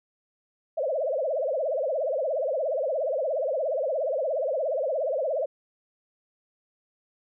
sine tone with vibrato, 579 Hz, D5, 25 cents flat, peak -24 dBFS, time 0.77-5.46 s, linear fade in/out 10 ms, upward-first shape triangle, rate 17 Hz, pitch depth 280 cents each way, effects none

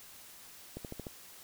accelerating click train, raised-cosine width 2 ms, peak -27 dBFS, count 5, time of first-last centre 0.77-1.068 s, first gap 78 ms, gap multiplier 0.97, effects white hiss -53 dBFS RMS until 1.43 s

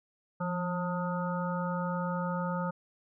harmonic tone with a mistuned harmonic, 179.1 Hz, F3, 44 cents sharp, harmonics 1 / 3 / 5 / 7 / 8, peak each -32 / -37 / -38 / -38 / -44 dBFS, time 0.4-2.71 s, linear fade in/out 10 ms, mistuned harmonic 1, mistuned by -56 cents, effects none

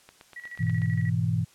click train, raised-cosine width 0.3 ms, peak -30 dBFS, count 7, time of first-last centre 0.09-0.818 s, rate 8.24 Hz
sine tone with tremolo, 1932 Hz, B6, 39 cents flat, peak -36 dBFS, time 0.36-1.1 s, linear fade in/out 5 ms, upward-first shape square, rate 13 Hz, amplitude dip 70%
sine chord, E major, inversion first, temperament equal with one note detuned, 103.47 / 123.47 / 164.81 Hz, G#2 / B2 / E3, -6 / 0 / 0 cents, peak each -27 dBFS, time 0.59-1.45 s, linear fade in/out 20 ms
effects white hiss -58 dBFS RMS until 1.54 s + low-pass 10000 Hz 12 dB/octave

